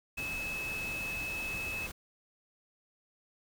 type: tone in noise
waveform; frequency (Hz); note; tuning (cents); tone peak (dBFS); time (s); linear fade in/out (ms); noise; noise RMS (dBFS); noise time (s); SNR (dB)
sine; 2590; E7; -31; -35; 0.17-1.87; 10; pink; -43; 0.17-1.92; +5
effects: none